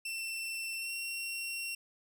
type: tone with pitch glide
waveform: sawtooth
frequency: 2689 to 2733 Hz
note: E7 to F7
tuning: +34 to -38 cents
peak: -33 dBFS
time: 0.05-1.75 s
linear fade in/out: 5 ms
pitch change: +28 cents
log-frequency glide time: 0.76-0.91 s
effects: none